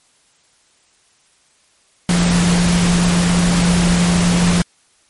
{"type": "tone in noise", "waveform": "sine", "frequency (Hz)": 174.61, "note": "F3", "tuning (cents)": 0, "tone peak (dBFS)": -12, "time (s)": [2.09, 4.62], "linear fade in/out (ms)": 2, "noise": "pink", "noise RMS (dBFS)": -19, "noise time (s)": [2.09, 4.62], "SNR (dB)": 4, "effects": ["white hiss -56 dBFS RMS until 5.09 s", "MP3 48 kbps"]}